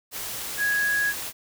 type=tone in noise; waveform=sine; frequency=1661.2 Hz; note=G#6; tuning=in tune; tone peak=-21 dBFS; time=0.57-1.14 s; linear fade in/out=50 ms; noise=white; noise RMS=-33 dBFS; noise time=0.11-1.33 s; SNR=+9 dB; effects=none